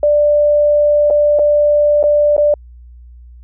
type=tone with dropouts; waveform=sine; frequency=590 Hz; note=D5; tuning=8 cents sharp; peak=-8 dBFS; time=0.03-2.54 s; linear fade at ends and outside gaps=2 ms; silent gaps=1.102-1.107 / 1.389-1.393 / 2.029-2.038 / 2.366-2.379 s; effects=added 60 Hz sine -35 dBFS peak until 3.43 s